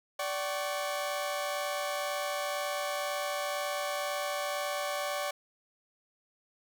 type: tone cluster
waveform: sawtooth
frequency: 583 / 761 / 1104 Hz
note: D5 / F#5 / C#6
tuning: -13 / +48 / -7 cents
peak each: -30 / -34 / -35 dBFS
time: 0.19-5.31 s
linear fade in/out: 5 ms
effects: none